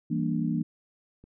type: chord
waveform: sine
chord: E half-diminished seventh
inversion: none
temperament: equal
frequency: 164.81 / 196 / 233.1 / 293.7 Hz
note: E3 / G3 / Bb3 / D4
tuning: 0 / 0 / 0 / 0 cents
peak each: -29 / -34 / -29 / -32 dBFS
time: 0.1-0.63 s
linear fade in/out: 10 ms
type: click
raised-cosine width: 3 ms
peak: -38 dBFS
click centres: 1.24 s
effects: none